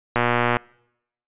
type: click train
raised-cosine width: 0.5 ms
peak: -4 dBFS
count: 50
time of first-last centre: 0.16-0.568 s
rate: 120 Hz
effects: noise-tail reverb RT60 0.8 s tail -26 dB re dry + resampled to 8000 Hz